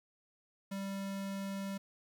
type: tone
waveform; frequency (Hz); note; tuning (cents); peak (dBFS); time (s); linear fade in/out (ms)
square; 196; G3; 0; -38; 0.71-1.78; 10
effects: 11-bit